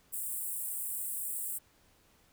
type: high-pass noise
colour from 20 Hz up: pink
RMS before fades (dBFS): -37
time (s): 0.12-1.59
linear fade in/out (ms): 20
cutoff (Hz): 7900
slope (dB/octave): 96
effects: pink hiss -66 dBFS RMS until 2.32 s